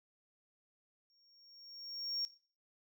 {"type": "tone with exponential growth", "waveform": "triangle", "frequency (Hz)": 5540, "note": "F8", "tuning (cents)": -15, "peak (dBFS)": -31, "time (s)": [1.1, 2.25], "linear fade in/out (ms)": 0, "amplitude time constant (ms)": 250, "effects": ["noise-tail reverb RT60 0.4 s tail -18 dB re dry", "tanh soft clip ceiling -30 dBFS"]}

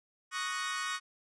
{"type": "chord", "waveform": "sawtooth", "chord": "D# minor seventh", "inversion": "third", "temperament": "equal", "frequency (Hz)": [1108.7, 1244.5, 1480, 1864.7], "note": ["C#6", "D#6", "F#6", "A#6"], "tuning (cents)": [0, 0, 0, 0], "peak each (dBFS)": [-35, -36, -36, -35], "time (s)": [0.31, 1], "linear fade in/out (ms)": 50, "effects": ["resampled to 22050 Hz"]}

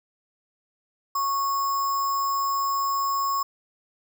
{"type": "tone with sample-and-hold", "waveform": "sine", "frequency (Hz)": 1105, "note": "C#6", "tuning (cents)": -6, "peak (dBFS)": -22, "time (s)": [1.15, 3.43], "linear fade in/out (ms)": 5, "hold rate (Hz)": 6300, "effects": []}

